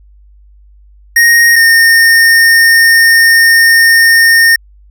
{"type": "tone pair in turn", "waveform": "square", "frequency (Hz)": [1864.7, 1830.5], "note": ["A#6", "A#6"], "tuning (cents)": [0, -32], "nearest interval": "unison", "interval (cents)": 32, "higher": "first", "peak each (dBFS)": -4, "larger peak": "neither", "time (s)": [[1.16, 1.56], [1.56, 4.56]], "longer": "second", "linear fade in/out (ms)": 5, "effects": ["added 50 Hz sine -38 dBFS peak until 4.9 s"]}